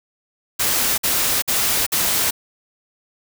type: noise bursts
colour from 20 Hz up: white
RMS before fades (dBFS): -19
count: 4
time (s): 0.59-2.309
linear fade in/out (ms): 10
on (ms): 390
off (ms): 53
effects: none